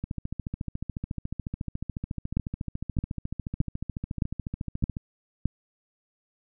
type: two click trains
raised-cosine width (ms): 5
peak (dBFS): -12 / -19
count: 6 / 70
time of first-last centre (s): 2.37-5.456 / 0.04-4.969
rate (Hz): 1.62 / 14
effects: none